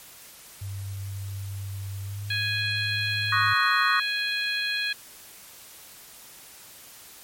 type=tone with pitch glide; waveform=sine; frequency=98 to 105.03 Hz; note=G2 to G#2; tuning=0 to +20 cents; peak=-31 dBFS; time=0.61-3.54 s; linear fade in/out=10 ms; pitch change=+120 cents; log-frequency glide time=2.03-2.43 s
type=harmonic tone; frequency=830.6 Hz; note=G#5; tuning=in tune; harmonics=2 / 3 / 4 / 5; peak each=-29 / -30 / -32 / -31 dBFS; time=2.3-4.93 s; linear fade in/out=5 ms
type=chord; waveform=sine; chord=D# minor seventh; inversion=third; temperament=equal; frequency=1108.7 / 1244.5 / 1480 / 1864.7 Hz; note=C#6 / D#6 / F#6 / A#6; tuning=0 / 0 / 0 / 0 cents; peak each=-26 dBFS; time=3.32-4 s; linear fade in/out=5 ms
effects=white hiss -47 dBFS RMS until 7.23 s + MP3 64 kbps